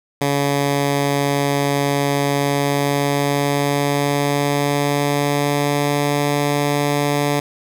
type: tone with pitch glide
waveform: 10% pulse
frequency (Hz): 141.7 to 144.68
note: C#3 to D3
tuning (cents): +38 to -26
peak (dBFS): -8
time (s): 0.21-7.4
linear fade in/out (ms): 5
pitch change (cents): +36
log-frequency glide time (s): 2.29-6.18
effects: none